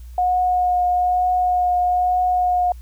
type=tone with vibrato; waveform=sine; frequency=723 Hz; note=F#5; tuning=40 cents flat; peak=-15 dBFS; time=0.18-2.72 s; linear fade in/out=2 ms; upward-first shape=triangle; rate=1.1 Hz; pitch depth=14 cents each way; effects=added 60 Hz sine -34 dBFS peak until 2.81 s + white hiss -56 dBFS RMS until 2.81 s